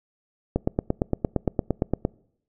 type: click train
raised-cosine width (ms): 2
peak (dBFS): -8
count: 14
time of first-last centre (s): 0.56-2.051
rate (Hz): 8.72
effects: noise-tail reverb RT60 0.7 s tail -25 dB re dry